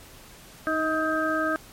harmonic tone with a mistuned harmonic, 316.1 Hz, D#4, 27 cents sharp, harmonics 1 / 2 / 4 / 5, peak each -28 / -28 / -28 / -28 dBFS, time 0.67-1.56 s, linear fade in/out 0 ms, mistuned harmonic 1, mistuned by -16 cents, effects pink hiss -48 dBFS RMS until 1.72 s + MP3 64 kbps

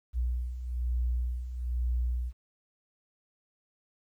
sine beating tone pair, 60 / 61.1 Hz, B1 / B1, -49 / -18 cents, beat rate 1.1 Hz, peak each -35 / -29 dBFS, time 0.13-2.33 s, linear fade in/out 50 ms, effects 11-bit

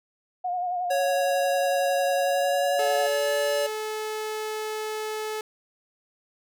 sine tone with vibrato, 718 Hz, F5, 48 cents sharp, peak -25 dBFS, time 0.44-3.07 s, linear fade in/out 10 ms, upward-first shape sine, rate 11 Hz, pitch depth 40 cents each way
square tone with pitch glide, 554.4 to 575.9 Hz, C#5 to D5, 0 to -34 cents, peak -24 dBFS, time 0.9-3.67 s, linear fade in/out 10 ms, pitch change +66 cents, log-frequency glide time 2.18-3.34 s
sawtooth tone, 431.7 Hz, A4, 33 cents flat, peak -25 dBFS, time 2.79-5.41 s, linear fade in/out 2 ms
effects none

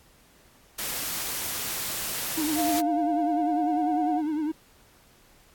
white noise, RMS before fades -31 dBFS, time 0.78-2.81 s, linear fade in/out 10 ms
triangle tone with vibrato, 306.5 Hz, D#4, 26 cents flat, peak -23 dBFS, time 2.37-4.52 s, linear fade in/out 10 ms, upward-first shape triangle, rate 10 Hz, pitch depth 97 cents each way
sine tone with pitch glide, 698.5 to 725.6 Hz, F5 to F#5, 0 to -34 cents, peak -25 dBFS, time 2.55-4.22 s, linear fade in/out 50 ms, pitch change +66 cents, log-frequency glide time 3.21-3.87 s
effects pink hiss -58 dBFS RMS until 5.54 s + AAC 64 kbps

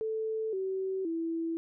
sine tone with pitch steps, 440 / 380.8 / 329.6 Hz, A4 / F#4 / E4, 0 / +50 / 0 cents, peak -30 dBFS, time 0.01-1.57 s, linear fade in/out 0 ms, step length 520 ms, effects none

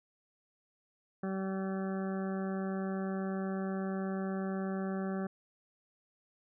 harmonic tone, 191.7 Hz, G3, 38 cents flat, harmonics 1 / 2 / 3 / 4 / 6 / 7 / 8 / 9, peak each -34 / -40 / -44 / -46 / -50 / -51 / -52 / -53 dBFS, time 1.23-5.27 s, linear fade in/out 5 ms, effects none

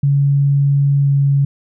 sine tone with pitch glide, 140.7 to 139.81 Hz, C#3 to C#3, +26 to +15 cents, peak -10 dBFS, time 0.03-1.45 s, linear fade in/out 5 ms, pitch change -11 cents, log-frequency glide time 1.02-1.08 s, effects none

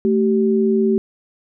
sine tone pair together, 220 / 385.4 Hz, A3 / G4, 0 / -29 cents, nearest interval minor seventh, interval 971 cents, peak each -16 dBFS, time 0.05-0.98 s, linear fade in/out 0 ms, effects none

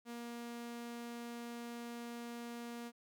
sawtooth tone, 236.6 Hz, A#3, 26 cents sharp, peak -40 dBFS, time 0.05-2.92 s, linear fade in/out 50 ms, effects none

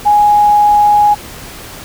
sine tone, 830.6 Hz, G#5, in tune, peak -5 dBFS, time 0.05-1.15 s, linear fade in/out 20 ms, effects pink hiss -30 dBFS RMS until 1.84 s

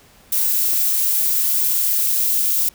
violet noise with high-pass filter sweep, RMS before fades -18 dBFS, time 0.32-2.69 s, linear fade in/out 5 ms, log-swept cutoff 310 to 2200 Hz, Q 0.73, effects pink hiss -50 dBFS RMS until 2.74 s

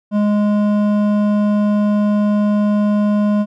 sine tone with hard clipping, 207.7 Hz, G#3, in tune, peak -14 dBFS, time 0.11-3.46 s, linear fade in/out 50 ms, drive 10 dB, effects none

